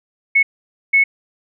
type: tone bursts at uneven times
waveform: sine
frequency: 2200 Hz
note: C#7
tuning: 14 cents flat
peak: -9 dBFS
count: 2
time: 0.35-0.43 / 0.93-1.04 s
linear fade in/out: 10 ms
effects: none